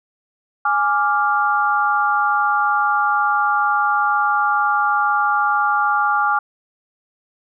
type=chord; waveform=sine; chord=D diminished; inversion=second; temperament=equal; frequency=830.6 / 1174.7 / 1396.9 Hz; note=Ab5 / D6 / F6; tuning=0 / 0 / 0 cents; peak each=-19 dBFS; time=0.65-6.39 s; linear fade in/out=5 ms; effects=none